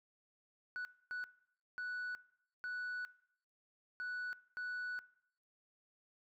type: tone bursts at uneven times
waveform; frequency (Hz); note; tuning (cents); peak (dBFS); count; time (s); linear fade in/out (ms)
sine; 1480; F#6; 0; -37; 6; 0.76-0.85 / 1.11-1.24 / 1.78-2.15 / 2.64-3.05 / 4-4.33 / 4.57-4.99; 0
effects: noise-tail reverb RT60 0.7 s tail -21 dB re dry + tanh soft clip ceiling -38 dBFS